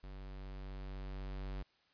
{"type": "tone with level ramp", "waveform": "square", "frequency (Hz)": 48.01, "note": "G1", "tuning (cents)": -35, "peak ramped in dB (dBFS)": [-47, -40], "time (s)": [0.03, 1.63], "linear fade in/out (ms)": 10, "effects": ["white hiss -72 dBFS RMS until 1.93 s", "resampled to 11025 Hz"]}